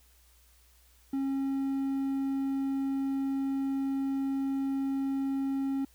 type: tone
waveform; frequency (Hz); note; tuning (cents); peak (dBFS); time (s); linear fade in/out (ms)
triangle; 271.8; C#4; -34; -26; 1.13-5.85; 5
effects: added 60 Hz sine -61 dBFS peak until 5.94 s + white hiss -64 dBFS RMS until 5.94 s